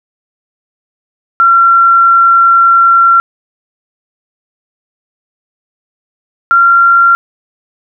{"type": "tone pair in turn", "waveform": "sine", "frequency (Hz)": [1365, 1377.7], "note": ["F6", "F6"], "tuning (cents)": [-40, -24], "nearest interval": "unison", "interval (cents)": 16, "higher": "second", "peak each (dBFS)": -3, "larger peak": "neither", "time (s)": [[1.4, 3.2], [6.51, 7.15]], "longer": "first", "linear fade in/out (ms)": 0, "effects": []}